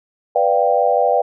sine chord, G dominant seventh, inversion first, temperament equal, 493.9 / 587.3 / 698.5 / 784 Hz, B4 / D5 / F5 / G5, 0 / 0 / 0 / 0 cents, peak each -18 dBFS, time 0.35-1.22 s, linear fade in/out 10 ms, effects none

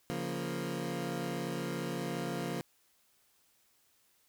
20% pulse chord, Bb minor, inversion first, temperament equal with one note detuned, 140.28 / 174.61 / 233.1 Hz, Db3 / F3 / Bb3, +21 / 0 / 0 cents, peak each -35 / -33 / -35 dBFS, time 0.1-2.61 s, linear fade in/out 0 ms, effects white hiss -70 dBFS RMS until 4.28 s

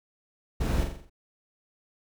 brown noise with echo, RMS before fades -26 dBFS, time 0.6-0.84 s, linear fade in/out 10 ms, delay 43 ms, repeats 6, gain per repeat -5 dB, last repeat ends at 1.098 s, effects none

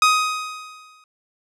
sawtooth tone with exponential decay, 1254 Hz, D#6, 13 cents sharp, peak -7 dBFS, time 0.02-1.04 s, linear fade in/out 2 ms, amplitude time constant 220 ms, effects low-pass 8000 Hz 12 dB/octave

